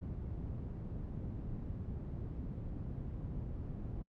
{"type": "low-pass noise", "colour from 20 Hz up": "white", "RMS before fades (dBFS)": -42, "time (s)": [0.01, 4.03], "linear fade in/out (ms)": 20, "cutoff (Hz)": 140, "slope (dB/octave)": 12, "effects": ["noise-tail reverb RT60 0.1 s tail -26 dB re dry"]}